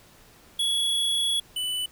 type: tone pair in turn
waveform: square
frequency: 3367 / 2985 Hz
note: G#7 / F#7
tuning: +23 / +15 cents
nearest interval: major second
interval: 208 cents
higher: first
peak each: -23 / -27 dBFS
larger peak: first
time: 0.59-1.4 / 1.56-1.86 s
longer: first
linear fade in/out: 5 ms
effects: pink hiss -54 dBFS RMS until 1.91 s